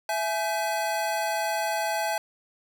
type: tone cluster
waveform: square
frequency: 664 / 842 / 1542 Hz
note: E5 / G#5 / G6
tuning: +12 / +24 / -29 cents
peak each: -30 / -29 / -35 dBFS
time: 0.09-2.18 s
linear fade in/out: 2 ms
effects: none